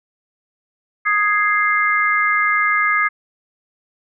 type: chord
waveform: sine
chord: Ab major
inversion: second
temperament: equal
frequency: 1244.5 / 1661.2 / 2093 Hz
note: Eb6 / Ab6 / C7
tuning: 0 / 0 / 0 cents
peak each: -18 / -19 / -18 dBFS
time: 1.05-3.09 s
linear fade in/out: 20 ms
effects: none